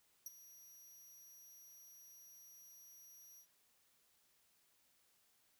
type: tone with ADSR envelope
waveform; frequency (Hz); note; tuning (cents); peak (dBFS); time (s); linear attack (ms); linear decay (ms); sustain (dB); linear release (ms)
20% pulse; 5790; F#8; -38; -37; 0.26-3.47; 4; 21; -16; 80
effects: white hiss -75 dBFS RMS until 5.59 s